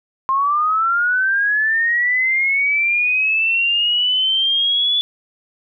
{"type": "linear sweep", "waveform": "sine", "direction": "up", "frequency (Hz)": [1055, 3457], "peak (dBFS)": -14, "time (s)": [0.29, 5.01], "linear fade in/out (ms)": 0, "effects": []}